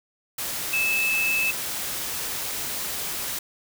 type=tone in noise; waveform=sine; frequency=2615 Hz; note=E7; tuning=15 cents flat; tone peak=-21 dBFS; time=0.73-1.51 s; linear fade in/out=5 ms; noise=white; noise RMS=-30 dBFS; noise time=0.38-3.39 s; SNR=+6 dB; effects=none